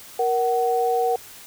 sine tone pair together, 470 / 748.9 Hz, A#4 / F#5, +14 / +21 cents, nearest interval minor sixth, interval 807 cents, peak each -21 dBFS, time 0.19-1.16 s, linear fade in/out 5 ms, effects white hiss -43 dBFS RMS until 1.46 s

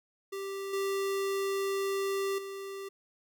square tone with level steps, 392 Hz, G4, in tune, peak -36 / -30 / -39 dBFS, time 0.32-2.89 s, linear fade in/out 10 ms, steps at 0.73 / 2.38 s, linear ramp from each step 5 ms, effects none

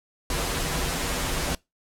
pink noise with comb filter, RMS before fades -27 dBFS, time 0.3-1.55 s, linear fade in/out 2 ms, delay 9.5 ms, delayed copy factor -0.8, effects noise-tail reverb RT60 0.2 s tail -23 dB re dry + low-pass 12000 Hz 12 dB/octave

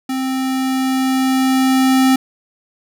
square tone with level ramp, 262.3 Hz, C4, 4 cents sharp, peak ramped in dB -19 to -10 dBFS, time 0.09-2.16 s, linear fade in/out 5 ms, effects none

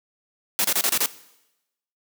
white noise bursts, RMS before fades -21 dBFS, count 6, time 0.59-1.059 s, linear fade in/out 0 ms, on 54 ms, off 29 ms, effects noise-tail reverb RT60 0.9 s tail -18 dB re dry + high-pass 200 Hz 12 dB/octave

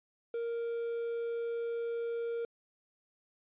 triangle tone with quantisation, 466.2 Hz, A#4, in tune, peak -31 dBFS, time 0.34-2.45 s, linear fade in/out 2 ms, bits 9, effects resampled to 8000 Hz

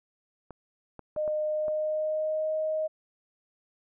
clicks, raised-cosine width 1 ms, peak -28 dBFS, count 5, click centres 0.507 / 0.993 / 1.163 / 1.278 / 1.682 s
sine tone with pitch glide, 611 to 625.3 Hz, D#5 to D#5, -32 to +8 cents, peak -26 dBFS, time 1.16-2.88 s, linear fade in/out 20 ms, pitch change +40 cents, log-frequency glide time 1.43-2.54 s
effects none

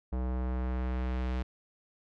square tone with low-pass filter sweep, 63 Hz, B1, 35 cents sharp, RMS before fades -32 dBFS, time 0.12-1.43 s, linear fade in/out 10 ms, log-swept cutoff 890 to 3600 Hz, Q 0.79, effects none

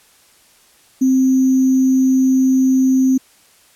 sine tone with sample-and-hold, 261.6 Hz, C4, in tune, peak -10 dBFS, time 1.01-3.18 s, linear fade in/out 10 ms, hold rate 6300 Hz, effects white hiss -51 dBFS RMS until 3.75 s + low-pass 12000 Hz 12 dB/octave

